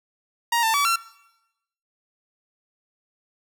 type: tone with pitch steps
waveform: sawtooth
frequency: 939 / 893 / 1143 / 1359 Hz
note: A#5 / A5 / D6 / F6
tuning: +12 / +25 / -47 / -48 cents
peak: -15 dBFS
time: 0.52-0.96 s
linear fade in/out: 5 ms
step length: 110 ms
effects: noise-tail reverb RT60 0.9 s tail -20 dB re dry